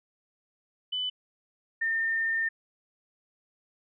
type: tone pair in turn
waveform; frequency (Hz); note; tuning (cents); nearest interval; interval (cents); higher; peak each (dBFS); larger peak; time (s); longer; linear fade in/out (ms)
sine; 3000 / 1811.8; F#7 / A#6; +23 / -50; major sixth; 873; first; -28 / -25; second; 0.92-1.1 / 1.81-2.49; second; 10
effects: none